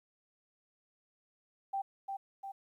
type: tone with echo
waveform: sine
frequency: 784 Hz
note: G5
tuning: in tune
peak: -32 dBFS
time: 1.73-1.82 s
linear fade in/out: 10 ms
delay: 350 ms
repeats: 2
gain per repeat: -4 dB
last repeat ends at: 2.52 s
effects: 12-bit